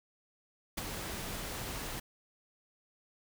pink noise with ADSR envelope, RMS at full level -34 dBFS, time 0.77-2 s, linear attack 10 ms, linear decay 22 ms, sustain -6 dB, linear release 8 ms, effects none

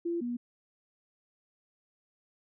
sine tone pair in turn, 341.3 / 241.3 Hz, F4 / B3, -40 / -40 cents, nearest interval tritone, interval 600 cents, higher first, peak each -29 / -31 dBFS, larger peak first, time 0.05-0.21 / 0.21-0.37 s, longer neither, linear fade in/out 10 ms, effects none

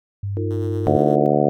sine tone, 99.8 Hz, G2, 32 cents sharp, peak -22 dBFS, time 0.23-0.97 s, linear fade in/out 5 ms
sine chord, Eb suspended second, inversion none, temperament equal with one note detuned, 311.1 / 349.2 / 455.5 Hz, Eb4 / F4 / Bb4, 0 / 0 / -40 cents, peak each -28 dBFS, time 0.37-1.26 s, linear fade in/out 0 ms
5% pulse tone with tremolo, 116.7 Hz, A#2, 2 cents sharp, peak -30 dBFS, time 0.5-1.16 s, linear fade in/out 10 ms, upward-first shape sine, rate 8.6 Hz, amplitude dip 40%
harmonic tone, 73.42 Hz, D2, in tune, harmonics 2 / 3 / 4 / 5 / 6 / 7 / 8 / 9 / 10, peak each -23 / -23 / -23 / -23 / -23 / -23 / -23 / -23 / -23 dBFS, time 0.87-1.49 s, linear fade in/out 0 ms
effects none

